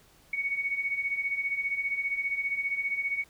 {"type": "beating tone pair", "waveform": "sine", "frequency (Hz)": [2217, 2232], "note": ["C#7", "C#7"], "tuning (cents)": [0, 11], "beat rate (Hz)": 15, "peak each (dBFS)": [-34, -29], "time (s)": [0.33, 3.24], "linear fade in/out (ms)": 5, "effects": ["pink hiss -60 dBFS RMS until 3.29 s"]}